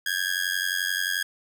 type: tone with amplitude modulation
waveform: sawtooth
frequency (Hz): 1643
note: G#6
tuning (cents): -19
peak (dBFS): -17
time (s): 0.06-1.23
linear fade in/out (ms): 5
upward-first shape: sine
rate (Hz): 91.4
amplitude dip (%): 95
effects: none